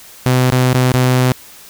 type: tone with dropouts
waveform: sawtooth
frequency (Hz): 127.2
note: C3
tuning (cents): -48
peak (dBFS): -6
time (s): 0.26-1.32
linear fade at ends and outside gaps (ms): 0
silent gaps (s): 0.503-0.523 / 0.733-0.745 / 0.918-0.94
effects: white hiss -39 dBFS RMS until 1.69 s